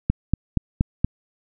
click train, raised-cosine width 5 ms, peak -5 dBFS, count 5, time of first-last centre 0.1-1.046 s, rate 4.23 Hz, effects none

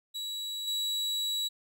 40% pulse tone with level steps, 3900 Hz, B7, 23 cents flat, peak -33 / -28 dBFS, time 0.14-1.49 s, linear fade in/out 20 ms, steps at 0.67 s, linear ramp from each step 10 ms, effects none

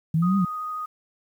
sine exponential two-way sweep, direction up then down, 155.56 to 200.8 to 170.1 Hz, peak -18 dBFS, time 0.14-0.45 s, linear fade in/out 5 ms, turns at 0.37 s
sine tone with vibrato, 1244.5 Hz, D#6, in tune, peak -28 dBFS, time 0.22-0.86 s, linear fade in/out 10 ms, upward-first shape triangle, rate 13 Hz, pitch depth 10 cents each way
effects 9-bit

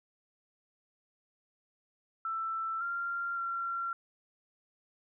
sine tone with pitch steps, 1330 / 1386 / 1369 Hz, E6 / F6 / F6, +15 / -14 / -35 cents, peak -32 dBFS, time 2.25-3.93 s, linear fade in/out 2 ms, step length 560 ms, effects none

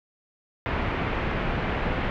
pink low-pass noise, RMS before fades -27 dBFS, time 0.66-2.1 s, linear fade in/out 0 ms, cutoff 2600 Hz, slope 24 dB/octave, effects none

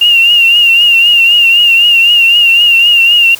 sine tone with vibrato, 2795 Hz, F7, 1 cent sharp, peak -3 dBFS, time 0.01-3.35 s, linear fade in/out 5 ms, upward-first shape triangle, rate 3.9 Hz, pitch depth 65 cents each way, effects white hiss -30 dBFS RMS until 3.39 s

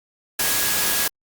sine tone in noise, 1661.2 Hz, G#6, in tune, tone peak -31 dBFS, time 0.39-1.08 s, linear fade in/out 5 ms, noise white, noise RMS -21 dBFS, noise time 0.39-1.08 s, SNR -13 dB, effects Opus 48 kbps

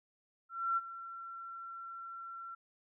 sine tone with ADSR envelope, 1357 Hz, E6, 50 cents sharp, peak -28 dBFS, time 0.49-2.55 s, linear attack 280 ms, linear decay 31 ms, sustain -15 dB, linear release 8 ms, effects none

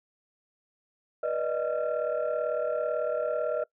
sine tone cluster, 485.5 / 588 / 626 / 1371 Hz, B4 / D5 / D#5 / F6, -30 / +2 / +10 / -32 cents, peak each -31 / -31 / -29 / -37 dBFS, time 1.23-3.64 s, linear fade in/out 5 ms, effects noise-tail reverb RT60 0.1 s tail -22 dB re dry + tanh soft clip ceiling -19 dBFS

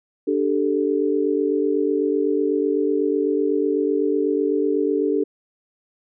sine chord, D suspended fourth, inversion none, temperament equal, 293.7 / 392 / 440 Hz, D4 / G4 / A4, 0 / 0 / 0 cents, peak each -22 dBFS, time 0.27-5.24 s, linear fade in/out 10 ms, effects none

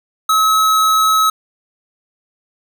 square tone, 1286 Hz, E6, 43 cents flat, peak -11 dBFS, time 0.29-1.3 s, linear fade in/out 5 ms, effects none

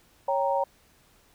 sine chord, G diminished, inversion second, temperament equal, 554.4 / 784 / 932.3 Hz, Db5 / G5 / Bb5, 0 / 0 / 0 cents, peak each -26 / -29 / -27 dBFS, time 0.28-0.64 s, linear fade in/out 5 ms, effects pink hiss -61 dBFS RMS until 1.34 s

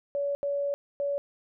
sine tone bursts at uneven times, 567 Hz, C#5, 39 cents sharp, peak -26 dBFS, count 3, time 0.15-0.35 / 0.43-0.74 / 1-1.18 s, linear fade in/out 0 ms, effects none

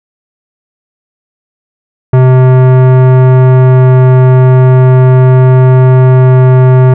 sine tone with tanh clipping, 128.6 Hz, C3, 30 cents flat, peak -3 dBFS, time 2.13-6.94 s, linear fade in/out 5 ms, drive 18 dB, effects none

